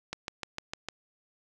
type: click train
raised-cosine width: 0.2 ms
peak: -17 dBFS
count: 6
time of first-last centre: 0.13-0.886 s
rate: 6.61 Hz
effects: none